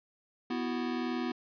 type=chord; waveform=square; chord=B suspended fourth; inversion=none; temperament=equal; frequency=246.9 / 329.6 / 370 Hz; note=B3 / E4 / F#4; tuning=0 / 0 / 0 cents; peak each=-34 / -38 / -40 dBFS; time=0.5-1.32 s; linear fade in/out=5 ms; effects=resampled to 11025 Hz